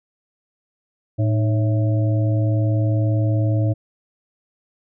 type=harmonic tone with a mistuned harmonic; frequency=110.2 Hz; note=A2; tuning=3 cents sharp; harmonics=1 / 3 / 5 / 6; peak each=-16 / -26 / -30 / -32 dBFS; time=1.18-3.74 s; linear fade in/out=20 ms; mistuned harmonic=3; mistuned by=-120 cents; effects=none